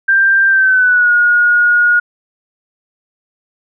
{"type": "tone with pitch glide", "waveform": "sine", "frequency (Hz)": [1580, 1440.5], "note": ["G6", "F#6"], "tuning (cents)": [13, -47], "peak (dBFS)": -7, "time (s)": [0.08, 2], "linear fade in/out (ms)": 10, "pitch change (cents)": -160, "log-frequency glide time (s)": [0.48, 1.12], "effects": []}